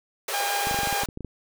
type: high-pass noise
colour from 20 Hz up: pink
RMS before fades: -30 dBFS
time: 0.28-1.06 s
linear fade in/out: 5 ms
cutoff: 390 Hz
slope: 96 dB/octave
type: tone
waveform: sawtooth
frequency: 807 Hz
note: G#5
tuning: 50 cents flat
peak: -22 dBFS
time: 0.33-1.04 s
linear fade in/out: 10 ms
type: clicks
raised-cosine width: 3 ms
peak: -21 dBFS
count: 12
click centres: 0.671 / 0.712 / 0.744 / 0.789 / 0.833 / 0.873 / 0.927 / 1.035 / 1.088 / 1.174 / 1.207 / 1.247 s
effects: none